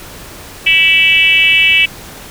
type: tone with frequency modulation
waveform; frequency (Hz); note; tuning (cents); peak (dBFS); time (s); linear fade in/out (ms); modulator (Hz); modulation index
sine; 2637; E7; 0; -6; 0.66-1.86; 10; 341; 1.2
effects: pink hiss -32 dBFS RMS until 2.3 s